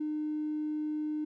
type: tone with tanh clipping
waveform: triangle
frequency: 304.2 Hz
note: D#4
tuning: 39 cents flat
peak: -30 dBFS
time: 0-1.25 s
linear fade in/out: 10 ms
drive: 1 dB
effects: none